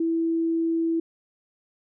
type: tone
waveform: sine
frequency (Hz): 329.6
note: E4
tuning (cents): 0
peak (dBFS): -21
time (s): 0-1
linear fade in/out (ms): 5
effects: none